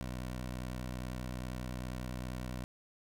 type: tone with vibrato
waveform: 15% pulse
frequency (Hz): 62.4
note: B1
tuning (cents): +19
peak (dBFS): -32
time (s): 0.01-2.64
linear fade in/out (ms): 0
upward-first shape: triangle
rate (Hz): 10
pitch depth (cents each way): 50
effects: none